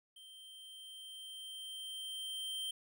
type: tone with level ramp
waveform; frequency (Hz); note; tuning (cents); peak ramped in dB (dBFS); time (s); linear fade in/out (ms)
square; 3136; G7; 0; -54 to -38; 0.16-2.71; 5
effects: 13-bit